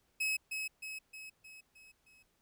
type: tone with echo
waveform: 40% pulse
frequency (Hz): 2567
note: E7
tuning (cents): -47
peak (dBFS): -30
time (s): 0.2-0.37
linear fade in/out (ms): 10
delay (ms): 310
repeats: 6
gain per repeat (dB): -5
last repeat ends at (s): 2.23
effects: pink hiss -75 dBFS RMS until 2.41 s